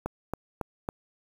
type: click train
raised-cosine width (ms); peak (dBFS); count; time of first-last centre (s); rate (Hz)
1; -16; 4; 0.06-0.889; 3.62
effects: 7-bit